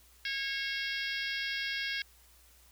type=harmonic tone; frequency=546 Hz; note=C#5; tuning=26 cents flat; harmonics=3 / 4 / 5 / 6 / 7 / 8 / 9 / 10; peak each=-37 / -38 / -43 / -40 / -45 / -47 / -43 / -47 dBFS; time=0.25-2.02 s; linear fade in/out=2 ms; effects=added 60 Hz sine -62 dBFS peak until 2.71 s + white hiss -62 dBFS RMS until 2.71 s